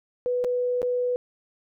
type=tone with dropouts; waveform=sine; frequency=493.9 Hz; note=B4; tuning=in tune; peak=-22 dBFS; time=0.26-1.16 s; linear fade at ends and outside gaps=0 ms; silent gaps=0.441-0.446 / 0.818-0.829 s; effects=none